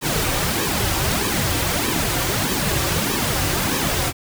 pink noise with flanger, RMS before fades -21 dBFS, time 0.01-4.13 s, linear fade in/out 50 ms, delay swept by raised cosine 1.4 to 4.8 ms, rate 1.6 Hz, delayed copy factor -0.75, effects none

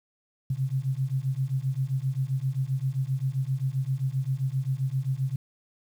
sine beating tone pair, 129.2 / 136.8 Hz, C3 / C#3, -21 / -23 cents, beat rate 7.6 Hz, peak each -28 dBFS, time 0.5-5.36 s, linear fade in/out 5 ms, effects 9-bit

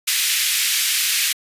pink high-pass noise, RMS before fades -19 dBFS, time 0.07-1.33 s, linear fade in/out 10 ms, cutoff 2100 Hz, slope 24 dB/octave, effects resampled to 32000 Hz

